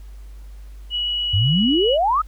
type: tone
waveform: sine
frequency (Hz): 2927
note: F#7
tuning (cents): -19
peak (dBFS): -20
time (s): 0.9-1.98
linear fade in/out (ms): 50
type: exponential sweep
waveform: sine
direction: up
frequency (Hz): 87.9 to 1324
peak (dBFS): -15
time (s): 1.33-2.22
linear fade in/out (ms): 10
effects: added 50 Hz sine -35 dBFS peak until 2.27 s + pink hiss -56 dBFS RMS until 2.27 s